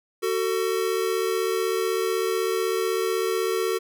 square tone pair together, 374 / 450 Hz, F#4 / A4, +19 / +39 cents, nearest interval minor third, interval 320 cents, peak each -26 dBFS, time 0.22-3.79 s, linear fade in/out 20 ms, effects none

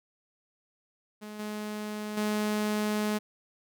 sawtooth tone with level steps, 211.3 Hz, G#3, 30 cents sharp, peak -36 / -30 / -23 dBFS, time 1.21-3.19 s, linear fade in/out 20 ms, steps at 1.39 / 2.17 s, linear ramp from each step 5 ms, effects none

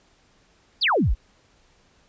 sine exponential sweep, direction down, 5230 to 31.75 Hz, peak -17 dBFS, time 0.81-1.15 s, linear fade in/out 20 ms, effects pink hiss -60 dBFS RMS until 2.08 s + resampled to 16000 Hz

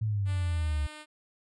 sine exponential sweep, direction down, 111.6 to 70.1 Hz, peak -26 dBFS, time 0.01-0.87 s, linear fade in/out 10 ms
5% pulse tone with pitch glide, 293.7 to 303.7 Hz, D4 to D#4, 0 to -42 cents, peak -32 dBFS, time 0.25-1.06 s, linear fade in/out 50 ms, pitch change +58 cents, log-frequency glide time 0.45-0.73 s
effects resampled to 24000 Hz

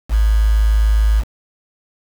sine tone with quantisation, 53.5 Hz, A1, 48 cents flat, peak -10 dBFS, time 0.09-1.24 s, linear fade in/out 50 ms, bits 5, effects none

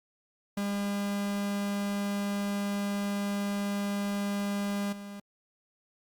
45% pulse tone with level steps, 201.8 Hz, G#3, 49 cents flat, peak -29 / -40 dBFS, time 0.57-5.2 s, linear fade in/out 5 ms, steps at 4.92 s, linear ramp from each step 10 ms, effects Opus 48 kbps

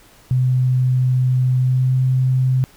sine tone with pitch glide, 127.6 to 129.38 Hz, C3 to C3, -43 to -19 cents, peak -13 dBFS, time 0.31-2.64 s, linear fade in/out 0 ms, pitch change +24 cents, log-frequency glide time 1.56-1.97 s, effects pink hiss -49 dBFS RMS until 2.76 s

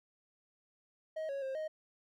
triangle tone with pitch steps, 631 / 553 / 532 / 624 Hz, D#5 / C#5 / C5 / D#5, +24 / -4 / +29 / +5 cents, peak -34 dBFS, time 1.16-1.68 s, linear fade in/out 10 ms, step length 130 ms, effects none

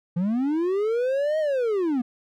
triangle linear two-way sweep, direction up then down, 164.81 to 635 to 232.7 Hz, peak -19 dBFS, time 0.16-2.02 s, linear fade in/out 10 ms, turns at 1.39 s, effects none

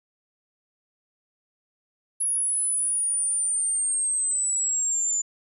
sine linear sweep, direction down, 10548 to 7060 Hz, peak -22 dBFS, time 2.2-5.22 s, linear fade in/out 10 ms, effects none

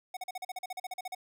square tone bursts, 740 Hz, F#5, in tune, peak -36 dBFS, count 15, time 0.14-1.149 s, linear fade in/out 5 ms, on 29 ms, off 41 ms, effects none

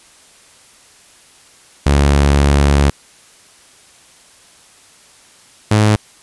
sawtooth tone pair in turn, 71 / 106.38 Hz, C#2 / G#2, +42 / +42 cents, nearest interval perfect fifth, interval 700 cents, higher second, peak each -5 dBFS, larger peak neither, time 1.86-2.9 / 5.71-5.96 s, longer first, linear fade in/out 5 ms, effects white hiss -46 dBFS RMS until 6.22 s + resampled to 24000 Hz

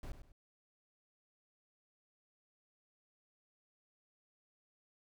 brown noise with echo, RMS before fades -43 dBFS, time 0.03-0.12 s, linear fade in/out 2 ms, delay 100 ms, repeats 2, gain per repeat -10 dB, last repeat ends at 0.32 s, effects none

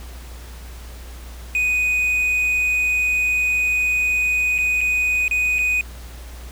triangle tone with dropouts, 2489 Hz, D#7, in tune, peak -15 dBFS, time 1.55-5.81 s, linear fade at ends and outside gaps 1 ms, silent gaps 4.581-4.586 / 4.808-4.813 / 5.28-5.311 / 5.585-5.589 s, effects added 60 Hz sine -34 dBFS peak until 6.51 s + pink hiss -43 dBFS RMS until 6.51 s

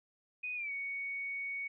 sine tone with pitch glide, 2489 to 2230 Hz, D#7 to C#7, 0 to +10 cents, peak -36 dBFS, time 0.43-1.68 s, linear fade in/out 10 ms, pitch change -190 cents, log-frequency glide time 0.55-0.72 s, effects none

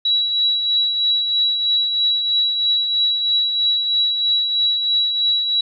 sine tone with tremolo, 3903 Hz, B7, 21 cents flat, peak -13 dBFS, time 0.05-5.61 s, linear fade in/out 5 ms, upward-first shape triangle, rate 3.1 Hz, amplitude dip 50%, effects none

